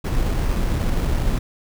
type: noise with sample-and-hold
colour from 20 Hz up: brown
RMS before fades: -20 dBFS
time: 0.04-1.39 s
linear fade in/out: 10 ms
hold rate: 3675 Hz
effects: none